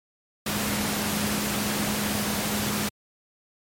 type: tone in noise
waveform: sine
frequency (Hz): 207.7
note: G#3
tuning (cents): 0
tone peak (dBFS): -29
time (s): 0.46-2.89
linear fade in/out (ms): 5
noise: pink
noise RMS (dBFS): -27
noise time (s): 0.46-2.89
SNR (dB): -5
effects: high-pass 100 Hz 12 dB/octave + MP3 64 kbps